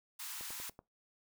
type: high-pass noise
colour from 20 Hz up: white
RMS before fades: -44 dBFS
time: 0.19-0.7 s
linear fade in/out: 10 ms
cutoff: 830 Hz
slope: 96 dB/octave
type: click train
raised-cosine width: 1 ms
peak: -36 dBFS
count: 5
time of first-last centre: 0.41-0.791 s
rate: 10.5 Hz
effects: noise-tail reverb RT60 0.2 s tail -21 dB re dry